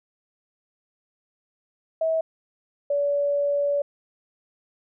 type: tone pair in turn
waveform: sine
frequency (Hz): 646 / 572.4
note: E5 / D5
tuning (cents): -35 / -45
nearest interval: major second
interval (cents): 210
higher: first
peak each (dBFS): -20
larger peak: neither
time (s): 2.01-2.21 / 2.9-3.82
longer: second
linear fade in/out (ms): 5
effects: none